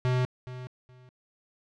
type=tone with echo; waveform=square; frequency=126.5 Hz; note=B2; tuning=42 cents sharp; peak=-24 dBFS; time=0.05-0.25 s; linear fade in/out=0 ms; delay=420 ms; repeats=2; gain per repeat=-14 dB; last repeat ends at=1.09 s; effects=low-pass 4000 Hz 12 dB/octave